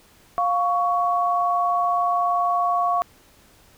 sine tone pair together, 704.1 / 1117 Hz, F5 / C#6, +14 / +13 cents, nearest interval minor sixth, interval 799 cents, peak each -21 dBFS, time 0.38-3.02 s, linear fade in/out 0 ms, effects pink hiss -54 dBFS RMS until 3.77 s

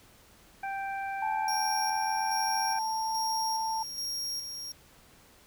harmonic tone, 784 Hz, G5, in tune, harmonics 1 / 2 / 3, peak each -33 / -39 / -43 dBFS, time 0.63-2.79 s, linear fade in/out 5 ms
sine tone with pitch glide, 866 to 888.3 Hz, A5 to A5, -28 to +16 cents, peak -29 dBFS, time 1.22-3.83 s, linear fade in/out 5 ms, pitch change +44 cents, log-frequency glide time 1.74-3.21 s
40% pulse tone with tremolo, 5588 Hz, F8, in tune, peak -31 dBFS, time 1.48-4.72 s, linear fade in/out 2 ms, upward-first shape square, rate 1.2 Hz, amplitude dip 45%
effects pink hiss -58 dBFS RMS until 5.46 s

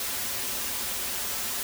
white noise with comb filter, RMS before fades -31 dBFS, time 0-1.63 s, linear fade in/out 2 ms, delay 6.4 ms, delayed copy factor -0.65, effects none

